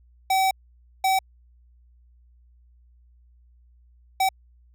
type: tone bursts at uneven times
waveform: square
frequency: 764 Hz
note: G5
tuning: 45 cents flat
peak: -19 dBFS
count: 3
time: 0.3-0.51 / 1.04-1.19 / 4.2-4.29 s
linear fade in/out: 5 ms
effects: added 60 Hz sine -53 dBFS peak until 4.74 s